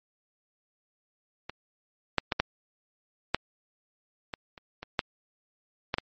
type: clicks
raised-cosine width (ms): 0.3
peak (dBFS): -20 / -6 / -10 / -6 / -6 / -18 / -29 / -22 / -7 / -10 / -12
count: 11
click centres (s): 1.496 / 2.183 / 2.322 / 2.4 / 3.346 / 4.338 / 4.578 / 4.83 / 4.992 / 5.941 / 5.984
effects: MP3 32 kbps